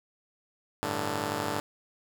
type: chord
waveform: 5% pulse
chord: G suspended second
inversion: none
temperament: just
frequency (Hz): 98 / 110.25 / 147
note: G2 / A2 / D3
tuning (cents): 0 / +4 / +2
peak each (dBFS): -24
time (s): 0.83-1.6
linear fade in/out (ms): 0
effects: none